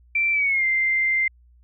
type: tone with pitch glide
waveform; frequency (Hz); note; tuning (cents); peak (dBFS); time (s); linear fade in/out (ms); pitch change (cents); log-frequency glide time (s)
sine; 2345 to 2089; D7 to C7; -3 to -3; -18; 0.15-1.28; 5; -200; 0.32-0.65
effects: added 60 Hz sine -51 dBFS peak until 1.63 s